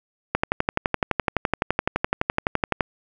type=click train; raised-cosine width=0.5 ms; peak=-4 dBFS; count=30; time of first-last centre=0.35-2.808 s; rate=11.8 Hz; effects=none